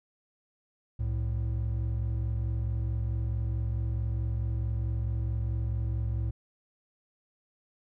triangle tone pair together, 65.41 / 110 Hz, C2 / A2, 0 / 0 cents, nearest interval major sixth, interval 900 cents, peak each -28 dBFS, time 0.99-6.31 s, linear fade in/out 10 ms, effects tanh soft clip ceiling -18 dBFS

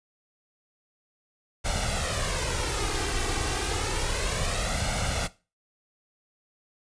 pink noise with flanger, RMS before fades -28 dBFS, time 1.64-5.28 s, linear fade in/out 20 ms, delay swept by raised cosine 1.4 to 2.6 ms, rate 0.3 Hz, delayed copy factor +0.65, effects noise-tail reverb RT60 0.3 s tail -18 dB re dry + resampled to 22050 Hz

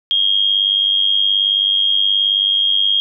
sine tone with amplitude modulation, 3252 Hz, G#7, 37 cents flat, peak -9 dBFS, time 0.11-3 s, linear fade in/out 0 ms, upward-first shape sine, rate 98.8 Hz, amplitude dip 70%, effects none

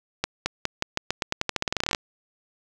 accelerating click train, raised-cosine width 0.2 ms, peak -6 dBFS, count 22, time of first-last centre 0.24-1.948 s, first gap 220 ms, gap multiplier 0.88, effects none

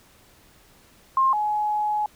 sine tone pair in turn, 1062 / 842.9 Hz, C6 / G#5, +25 / +25 cents, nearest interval major third, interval 400 cents, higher first, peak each -16 / -21 dBFS, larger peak first, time 1.17-1.33 / 1.33-2.06 s, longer second, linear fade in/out 2 ms, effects pink hiss -55 dBFS RMS until 2.15 s

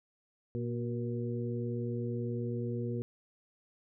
harmonic tone with a mistuned harmonic, 118.7 Hz, A#2, 32 cents sharp, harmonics 1 / 2 / 3 / 4, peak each -35 / -38 / -40 / -41 dBFS, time 0.55-3.02 s, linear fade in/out 0 ms, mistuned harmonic 3, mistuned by +44 cents, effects none

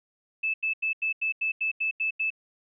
sine tone bursts, 2621 Hz, E7, 11 cents flat, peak -24 dBFS, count 10, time 0.43-2.304 s, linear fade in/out 10 ms, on 110 ms, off 86 ms, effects none

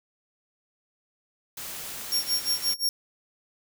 white noise, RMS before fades -37 dBFS, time 1.57-2.74 s, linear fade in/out 5 ms
sawtooth tone with tremolo, 5540 Hz, F8, 15 cents flat, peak -19 dBFS, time 2.12-2.89 s, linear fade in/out 0 ms, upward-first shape sine, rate 5.7 Hz, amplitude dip 95%
effects none

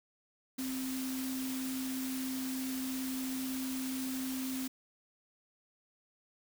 sine tone in noise, 261.2 Hz, C4, 3 cents flat, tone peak -35 dBFS, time 0.58-4.68 s, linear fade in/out 10 ms, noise white, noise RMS -43 dBFS, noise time 0.58-4.68 s, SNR +5 dB, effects none

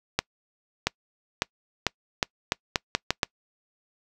accelerating click train, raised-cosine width 0.2 ms, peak -4 dBFS, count 10, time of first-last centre 0.19-3.232 s, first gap 680 ms, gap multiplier 0.81, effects noise-tail reverb RT60 0.1 s tail -26 dB re dry

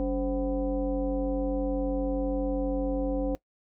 sine tone with frequency modulation, 284.2 Hz, C#4, 43 cents sharp, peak -25 dBFS, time 0-3.35 s, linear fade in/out 0 ms, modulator 238 Hz, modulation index 1.2, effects noise-tail reverb RT60 0.1 s tail -20 dB re dry

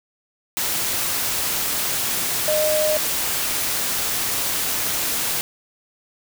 sine tone in noise, 614 Hz, D#5, 23 cents flat, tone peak -18 dBFS, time 2.48-2.97 s, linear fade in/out 0 ms, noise white, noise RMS -23 dBFS, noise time 0.57-5.41 s, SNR +2 dB, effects none

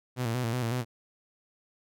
sawtooth tone with vibrato, 120 Hz, B2, 49 cents flat, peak -24 dBFS, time 0.16-0.85 s, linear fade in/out 50 ms, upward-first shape square, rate 5.4 Hz, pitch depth 76 cents each way, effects none

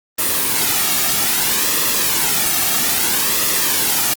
white noise with flanger, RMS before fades -17 dBFS, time 0.18-4.14 s, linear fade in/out 10 ms, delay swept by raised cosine 1.3 to 2.02 ms, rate 0.61 Hz, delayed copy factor -0.5, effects Opus 24 kbps

